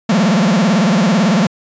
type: tone with vibrato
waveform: 45% pulse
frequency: 197.7 Hz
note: G3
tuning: 15 cents sharp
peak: -10 dBFS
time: 0.09-1.47 s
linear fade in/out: 5 ms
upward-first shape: sine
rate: 18 Hz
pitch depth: 280 cents each way
effects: resampled to 16000 Hz